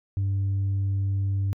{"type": "tone", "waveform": "sine", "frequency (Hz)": 98, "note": "G2", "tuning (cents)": 0, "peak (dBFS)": -20, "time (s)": [0.17, 1.53], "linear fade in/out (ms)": 0, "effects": ["tanh soft clip ceiling -21 dBFS"]}